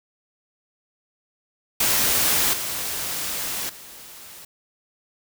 white noise with level steps, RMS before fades -20 / -28 / -42 dBFS, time 1.8-4.45 s, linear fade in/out 5 ms, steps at 2.53 / 3.69 s, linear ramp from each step 5 ms, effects none

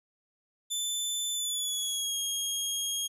20% pulse tone with pitch glide, 3520 to 3265 Hz, A7 to G#7, 0 to -30 cents, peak -24 dBFS, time 0.7-3.08 s, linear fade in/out 20 ms, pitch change -130 cents, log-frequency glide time 1.33-2.18 s, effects none

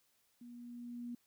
sine tone with level ramp, 240.3 Hz, B3, 47 cents flat, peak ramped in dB -50 to -40 dBFS, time 0.41-1.15 s, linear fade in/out 5 ms, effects white hiss -75 dBFS RMS until 1.26 s

